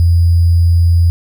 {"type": "tone with sample-and-hold", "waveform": "sine", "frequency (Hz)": 85.1, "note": "F2", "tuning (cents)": -44, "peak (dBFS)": -6, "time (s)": [0, 1.1], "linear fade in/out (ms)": 0, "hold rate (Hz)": 4900, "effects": []}